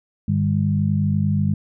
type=tone cluster; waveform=sine; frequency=100.3 / 152.1 / 200.6 Hz; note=G2 / D#3 / G3; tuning=+40 / -39 / +40 cents; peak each=-21 dBFS; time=0.28-1.54 s; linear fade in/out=5 ms; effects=none